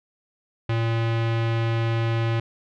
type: tone with low-pass filter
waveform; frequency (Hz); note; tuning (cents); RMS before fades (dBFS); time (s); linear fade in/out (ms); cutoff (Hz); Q
square; 114.6; A#2; -29; -23; 0.69-2.4; 5; 2900; 1.4
effects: none